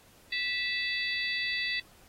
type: harmonic tone with a mistuned harmonic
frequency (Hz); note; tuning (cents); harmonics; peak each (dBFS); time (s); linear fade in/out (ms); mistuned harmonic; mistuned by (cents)
656; E5; -9; 3 / 4 / 5 / 6 / 7; -32 / -35 / -38 / -38 / -38; 0.32-1.8; 5; 5; +95
effects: pink hiss -59 dBFS RMS until 2.08 s + AAC 48 kbps